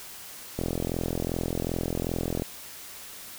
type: click train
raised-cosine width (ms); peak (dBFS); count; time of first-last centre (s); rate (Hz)
2; -15; 79; 0.59-2.421; 42.6
effects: white hiss -43 dBFS RMS until 3.38 s